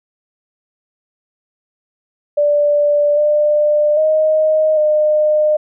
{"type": "tone with pitch steps", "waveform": "sine", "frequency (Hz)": [586, 597, 623, 608], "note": ["D5", "D5", "D#5", "D#5"], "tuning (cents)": [-4, 28, 2, -40], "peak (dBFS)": -10, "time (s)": [2.37, 5.57], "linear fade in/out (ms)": 10, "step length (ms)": 800, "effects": []}